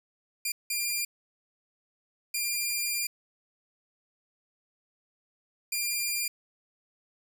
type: tone bursts at uneven times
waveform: 10% pulse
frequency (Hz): 2398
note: D7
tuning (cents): +36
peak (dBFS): -19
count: 4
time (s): 0.45-0.52 / 0.7-1.05 / 2.34-3.07 / 5.72-6.28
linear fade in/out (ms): 5
effects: none